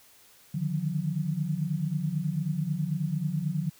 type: tone cluster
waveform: sine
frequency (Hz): 147 / 156.2 / 180.1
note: D3 / D#3 / F#3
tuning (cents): +2 / +7 / -46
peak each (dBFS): -31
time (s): 0.54-3.7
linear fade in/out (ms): 10
effects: white hiss -57 dBFS RMS until 3.79 s